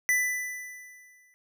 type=tone with exponential decay; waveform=square; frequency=1990 Hz; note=B6; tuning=13 cents sharp; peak=-21 dBFS; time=0.09-1.34 s; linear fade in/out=0 ms; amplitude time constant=270 ms; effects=none